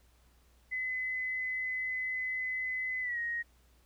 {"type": "tone with pitch glide", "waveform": "sine", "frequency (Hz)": [2024, 1877.6], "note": ["B6", "A#6"], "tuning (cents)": [42, 12], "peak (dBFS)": -32, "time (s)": [0.71, 3.43], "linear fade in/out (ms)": 20, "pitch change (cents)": -130, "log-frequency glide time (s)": [3.01, 3.19], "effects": ["added 60 Hz sine -63 dBFS peak until 3.85 s", "pink hiss -69 dBFS RMS until 3.85 s"]}